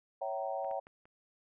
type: chord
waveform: sine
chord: C# diminished seventh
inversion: none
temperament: equal with one note detuned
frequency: 554.4 / 659.3 / 767.9 / 932.3 Hz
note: C#5 / E5 / G5 / Bb5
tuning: 0 / 0 / -36 / 0 cents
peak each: -38 / -40 / -38 / -44 dBFS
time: 0.21-0.8 s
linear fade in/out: 10 ms
type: clicks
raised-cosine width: 0.5 ms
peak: -42 / -39 / -38 / -46 dBFS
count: 4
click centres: 0.646 / 0.712 / 0.869 / 1.055 s
effects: none